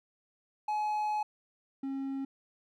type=tone pair in turn; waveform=triangle; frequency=847 / 271.1 Hz; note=G#5 / C#4; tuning=+34 / -38 cents; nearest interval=octave + minor sixth; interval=1972 cents; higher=first; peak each=-27 / -31 dBFS; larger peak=first; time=0.68-1.23 / 1.83-2.25 s; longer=first; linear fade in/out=5 ms; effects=none